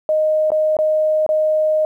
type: tone with dropouts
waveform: sine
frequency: 620 Hz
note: D#5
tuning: 6 cents flat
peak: -13 dBFS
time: 0.09-1.85 s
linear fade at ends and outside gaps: 1 ms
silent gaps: 0.504-0.518 / 0.768-0.788 / 1.264-1.29 s
effects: 9-bit